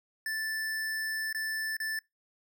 square tone with dropouts, 1760 Hz, A6, in tune, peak -32 dBFS, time 0.26-1.99 s, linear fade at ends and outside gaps 2 ms, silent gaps 1.328-1.347 / 1.768-1.801 s, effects noise-tail reverb RT60 0.2 s tail -25 dB re dry

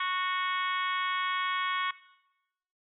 harmonic tone, 368.2 Hz, F#4, 8 cents flat, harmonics 3 / 4 / 5 / 6 / 7 / 8 / 9 / 10, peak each -31 / -37 / -37 / -36 / -47 / -46 / -38 / -50 dBFS, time 0-1.91 s, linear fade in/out 5 ms, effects noise-tail reverb RT60 0.9 s tail -18 dB re dry

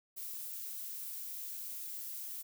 violet noise, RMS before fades -43 dBFS, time 0.16-2.43 s, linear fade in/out 20 ms, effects none

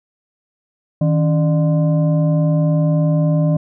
sine tone with frequency modulation, 158.3 Hz, D#3, 30 cents sharp, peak -12 dBFS, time 1.01-3.57 s, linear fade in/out 5 ms, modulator 440 Hz, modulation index 0.63, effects none

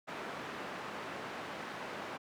white band-pass noise, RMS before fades -43 dBFS, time 0.07-2.18 s, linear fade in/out 20 ms, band 160 to 1500 Hz, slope 12 dB/octave, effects none

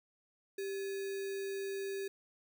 sine tone with sample-and-hold, 392 Hz, G4, in tune, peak -36 dBFS, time 0.58-2.08 s, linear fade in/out 5 ms, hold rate 2100 Hz, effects none

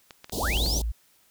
clicks, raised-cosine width 0.2 ms, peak -24 dBFS, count 5, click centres 0.108 / 0.244 / 0.296 / 0.571 / 0.662 s
pink band-stop noise, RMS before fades -31 dBFS, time 0.32-0.82 s, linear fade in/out 5 ms, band 850 to 3400 Hz, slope 48 dB/octave
sine linear sweep, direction up, 160.3 to 6200 Hz, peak -27 dBFS, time 0.37-0.79 s, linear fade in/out 10 ms
sine tone, 56.4 Hz, A1, 44 cents sharp, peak -25 dBFS, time 0.43-0.92 s, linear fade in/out 10 ms
effects white hiss -62 dBFS RMS until 1.3 s

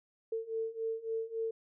sine beating tone pair, 447.7 / 451.3 Hz, A4 / A4, +30 / +44 cents, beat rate 3.6 Hz, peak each -38 / -36 dBFS, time 0.32-1.51 s, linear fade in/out 5 ms, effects none

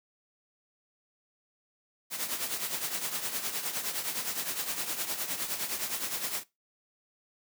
white noise with tremolo, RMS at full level -31 dBFS, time 2.1-6.44 s, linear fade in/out 50 ms, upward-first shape triangle, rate 9.7 Hz, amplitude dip 70%, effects noise-tail reverb RT60 0.2 s tail -18 dB re dry + high-pass 150 Hz 12 dB/octave

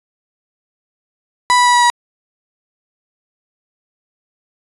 35% pulse tone with pitch steps, 987.8 / 981.5 / 975.3 / 969.1 / 963 Hz, B5 / B5 / B5 / B5 / B5, 0 / -11 / -22 / -33 / -44 cents, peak -7 dBFS, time 1.5-1.9 s, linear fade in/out 0 ms, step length 80 ms, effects resampled to 24000 Hz

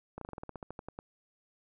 slowing click train, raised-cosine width 1 ms, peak -27 dBFS, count 14, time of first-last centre 0.18-0.989 s, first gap 33 ms, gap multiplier 1.1, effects none

